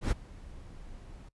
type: noise with ADSR envelope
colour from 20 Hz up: brown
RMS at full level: -23 dBFS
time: 0.01-1.29 s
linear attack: 100 ms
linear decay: 24 ms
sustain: -24 dB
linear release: 8 ms
effects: noise-tail reverb RT60 0.1 s tail -22 dB re dry + resampled to 24000 Hz